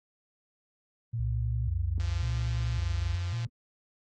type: tone with vibrato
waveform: sine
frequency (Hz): 101.9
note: G#2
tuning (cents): -32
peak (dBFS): -29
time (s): 1.13-3.47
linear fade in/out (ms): 10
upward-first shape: square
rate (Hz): 0.91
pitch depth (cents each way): 220
type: tone with pitch glide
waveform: sine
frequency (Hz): 64.8 to 64.28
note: C2 to C2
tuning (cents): -16 to -30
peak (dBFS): -30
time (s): 1.19-3.16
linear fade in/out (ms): 5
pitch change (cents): -14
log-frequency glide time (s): 2.1-2.89
type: click train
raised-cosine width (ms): 0.2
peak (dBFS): -29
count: 250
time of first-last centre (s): 2-3.448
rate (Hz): 172
effects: AAC 32 kbps